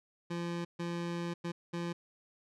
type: tone bursts at uneven times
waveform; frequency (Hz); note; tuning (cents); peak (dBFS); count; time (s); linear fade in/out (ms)
25% pulse; 171.7; F3; -29; -31; 4; 0.3-0.65 / 0.79-1.34 / 1.44-1.52 / 1.73-1.93; 10
effects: low-pass 6000 Hz 12 dB/octave